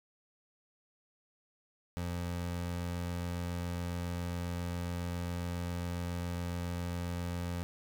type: tone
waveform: 25% pulse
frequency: 87.31 Hz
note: F2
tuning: in tune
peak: -31 dBFS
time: 1.97-7.63 s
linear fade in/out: 0 ms
effects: none